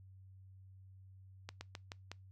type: slowing click train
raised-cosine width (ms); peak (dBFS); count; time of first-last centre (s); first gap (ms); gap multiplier
0.2; -27; 5; 1.49-2.116; 120; 1.18
effects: noise-tail reverb RT60 0.2 s tail -24 dB re dry + added 95 Hz sine -55 dBFS peak until 2.31 s